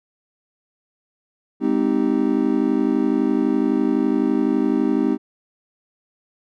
triangle chord, Ab major seventh, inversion none, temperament just, 207.7 / 259.6 / 311.5 / 389.3 Hz, Ab3 / C4 / Eb4 / G4, 0 / -13 / +2 / -12 cents, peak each -22 / -18 / -19 / -23 dBFS, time 1.6-5.18 s, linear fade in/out 50 ms, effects none

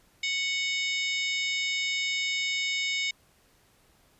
harmonic tone with a mistuned harmonic, 740 Hz, F#5, in tune, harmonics 3 / 4 / 5 / 6 / 7 / 8 / 9 / 10, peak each -29 / -36 / -33 / -46 / -37 / -48 / -44 / -43 dBFS, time 0.23-3.11 s, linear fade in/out 5 ms, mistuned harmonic 8, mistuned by +66 cents, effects pink hiss -63 dBFS RMS until 4.19 s + resampled to 32000 Hz

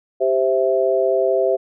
sine chord, C major, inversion second, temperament equal, 392 / 523.3 / 659.3 Hz, G4 / C5 / E5, 0 / 0 / 0 cents, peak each -19 dBFS, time 0.2-1.57 s, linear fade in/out 20 ms, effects none

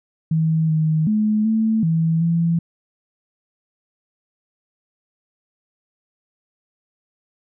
sine tone with pitch steps, 160 / 157 / 213.6 / 221 / 162.9 / 167.5 Hz, D#3 / D#3 / G#3 / A3 / E3 / E3, +49 / +16 / +49 / +8 / -20 / +28 cents, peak -15 dBFS, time 0.31-2.59 s, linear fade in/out 5 ms, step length 380 ms, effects none

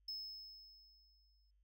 triangle tone with exponential decay, 5200 Hz, E8, 24 cents flat, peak -40 dBFS, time 0.08-1.51 s, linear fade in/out 5 ms, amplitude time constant 310 ms, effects added 50 Hz sine -70 dBFS peak until 1.63 s

